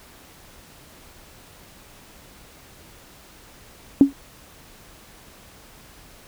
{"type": "tone with exponential decay", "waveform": "sine", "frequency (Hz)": 277.2, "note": "C#4", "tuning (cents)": 0, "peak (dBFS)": -3, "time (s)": [4.01, 4.13], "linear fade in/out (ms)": 1, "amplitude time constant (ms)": 25, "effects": ["tanh soft clip ceiling 0 dBFS", "pink hiss -48 dBFS RMS until 6.27 s"]}